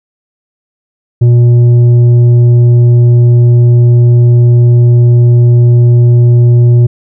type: tone with tanh clipping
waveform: sine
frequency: 120.2 Hz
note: B2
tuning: 46 cents flat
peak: -3 dBFS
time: 1.21-6.87 s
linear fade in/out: 10 ms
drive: 6 dB
effects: none